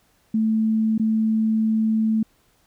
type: tone with dropouts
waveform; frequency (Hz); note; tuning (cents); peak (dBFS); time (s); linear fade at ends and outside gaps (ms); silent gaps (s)
sine; 220; A3; 0; -17; 0.34-2.23; 5; 0.98-0.996
effects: pink hiss -62 dBFS RMS until 2.66 s